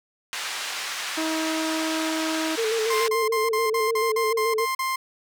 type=band-pass noise; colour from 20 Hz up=pink; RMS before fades=-31 dBFS; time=0.33-3.08 s; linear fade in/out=0 ms; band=1300 to 6900 Hz; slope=12 dB/octave
type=harmonic tone; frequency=318.7 Hz; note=D#4; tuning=42 cents sharp; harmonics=1 / 2 / 3 / 4 / 5; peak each=-26 / -32 / -36 / -38 / -40 dBFS; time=1.17-2.56 s; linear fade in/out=10 ms
type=tone with vibrato; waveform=sine; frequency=446 Hz; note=A4; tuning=23 cents sharp; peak=-22 dBFS; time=2.57-4.66 s; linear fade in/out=20 ms; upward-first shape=square; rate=6.9 Hz; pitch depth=40 cents each way
type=tone bursts; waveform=30% pulse; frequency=1050 Hz; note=C6; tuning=6 cents sharp; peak=-21 dBFS; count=10; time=2.9-4.96 s; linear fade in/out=5 ms; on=170 ms; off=40 ms
effects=none